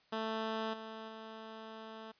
10% pulse tone with level steps, 221.1 Hz, A3, 9 cents sharp, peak -27 / -36 / -38 dBFS, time 0.12-2.12 s, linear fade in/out 10 ms, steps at 0.73 / 1.08 s, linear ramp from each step 10 ms, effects white hiss -69 dBFS RMS until 2.19 s + resampled to 11025 Hz

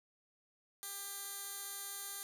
15% pulse tone with band-pass filter, 398.6 Hz, G4, 29 cents sharp, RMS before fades -45 dBFS, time 0.83-2.23 s, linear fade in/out 0 ms, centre 11000 Hz, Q 1.3, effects none

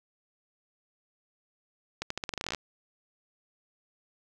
accelerating click train, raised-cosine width 0.2 ms, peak -15 dBFS, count 15, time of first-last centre 2.02-2.547 s, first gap 84 ms, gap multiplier 0.86, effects none

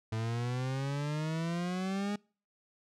40% pulse exponential sweep, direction up, 109.5 to 207.7 Hz, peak -31 dBFS, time 0.12-2.16 s, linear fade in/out 5 ms, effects noise-tail reverb RT60 0.4 s tail -26 dB re dry + low-pass 7000 Hz 12 dB/octave

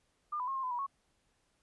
sine tone with pitch steps, 1203 / 999 / 1077 / 1064 / 1012 / 968 / 1102 Hz, D6 / B5 / C6 / C6 / B5 / B5 / C#6, +41 / +20 / +50 / +29 / +42 / -35 / -11 cents, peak -33 dBFS, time 0.32-0.866 s, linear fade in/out 10 ms, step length 78 ms, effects pink hiss -75 dBFS RMS until 1.62 s + resampled to 24000 Hz

